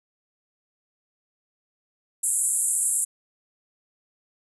pink band-pass noise, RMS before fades -24 dBFS, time 2.23-3.05 s, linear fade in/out 10 ms, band 7500 to 11000 Hz, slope 96 dB/octave, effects none

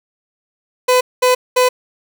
30% pulse tone bursts, 503 Hz, B4, 32 cents sharp, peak -7 dBFS, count 3, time 0.88-1.69 s, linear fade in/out 10 ms, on 130 ms, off 210 ms, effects none

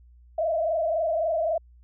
sine tone with frequency modulation, 650 Hz, E5, 24 cents flat, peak -22 dBFS, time 0.38-1.58 s, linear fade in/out 5 ms, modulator 23.7 Hz, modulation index 1.5, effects added 60 Hz sine -50 dBFS peak until 1.83 s

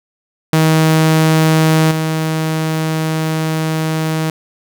sawtooth tone with level steps, 158.6 Hz, D#3, 33 cents sharp, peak -5 / -11 dBFS, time 0.53-4.3 s, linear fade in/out 2 ms, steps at 1.91 s, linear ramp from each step 5 ms, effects none

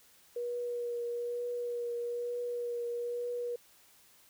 sine tone with vibrato, 479.9 Hz, B4, 50 cents flat, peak -33 dBFS, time 0.36-3.56 s, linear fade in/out 5 ms, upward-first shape triangle, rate 1.1 Hz, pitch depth 19 cents each way, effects white hiss -62 dBFS RMS until 4.29 s

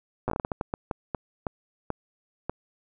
slowing click train, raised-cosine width 1 ms, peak -14 dBFS, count 16, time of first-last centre 0.28-2.496 s, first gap 8 ms, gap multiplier 1.36, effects none

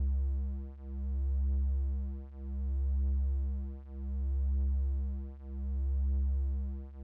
triangle beating tone pair, 67.2 / 67.85 Hz, C2 / C#2, +47 / -36 cents, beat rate 0.65 Hz, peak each -32 / -30 dBFS, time 0-7.03 s, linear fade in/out 5 ms, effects none

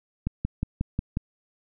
click train, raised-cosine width 5 ms, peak -13 dBFS, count 6, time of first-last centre 0.27-1.171 s, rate 5.55 Hz, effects none

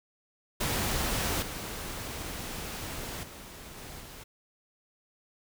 pink noise with level steps, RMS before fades -30 / -38 / -46 / -44 / -46 dBFS, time 0.6-4.24 s, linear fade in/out 10 ms, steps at 1.42 / 3.23 / 3.77 / 4 s, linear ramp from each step 5 ms, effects none

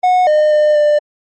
triangle tone with pitch steps, 731 / 608 / 603 / 595 Hz, F#5 / D#5 / D5 / D5, -21 / -40 / +46 / +22 cents, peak -6 dBFS, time 0.03-0.99 s, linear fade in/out 10 ms, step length 240 ms, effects MP3 32 kbps

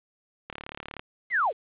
click train, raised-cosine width 0.3 ms, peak -20 dBFS, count 19, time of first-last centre 0.5-0.995 s, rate 36.4 Hz
sine linear sweep, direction down, 2164 to 370 Hz, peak -21 dBFS, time 1.3-1.53 s, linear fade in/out 50 ms
effects resampled to 8000 Hz + 9-bit

